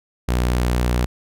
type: tone with vibrato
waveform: sawtooth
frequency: 60.9 Hz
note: B1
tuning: 24 cents flat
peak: -13 dBFS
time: 0.28-1.06 s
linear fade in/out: 10 ms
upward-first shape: triangle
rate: 4.4 Hz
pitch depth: 10 cents each way
effects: none